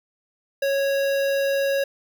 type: tone with notch filter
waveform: square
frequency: 552 Hz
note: C#5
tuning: 7 cents flat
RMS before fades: -22 dBFS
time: 0.62-1.84 s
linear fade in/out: 5 ms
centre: 8200 Hz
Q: 1.1
effects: 9-bit